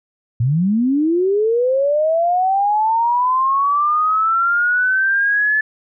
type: linear sweep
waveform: sine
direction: up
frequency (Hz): 110 to 1737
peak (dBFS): -13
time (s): 0.4-5.61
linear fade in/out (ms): 5
effects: none